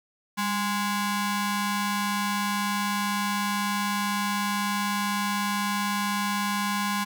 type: ring-modulated tone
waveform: sawtooth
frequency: 620 Hz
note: D#5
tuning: 6 cents flat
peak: -18 dBFS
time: 0.37-7.05 s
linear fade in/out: 20 ms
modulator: 419 Hz
effects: none